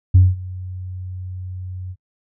sine tone with ADSR envelope, 92 Hz, F#2, 9 cents flat, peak -4 dBFS, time 0.14-1.96 s, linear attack 12 ms, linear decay 200 ms, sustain -23 dB, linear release 52 ms, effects noise-tail reverb RT60 0.1 s tail -25 dB re dry + tanh soft clip ceiling -3 dBFS

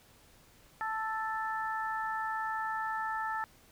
harmonic tone, 440 Hz, A4, in tune, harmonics 2 / 3 / 4, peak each -35 / -37 / -38 dBFS, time 0.81-3.44 s, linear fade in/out 0 ms, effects pink hiss -61 dBFS RMS until 3.71 s

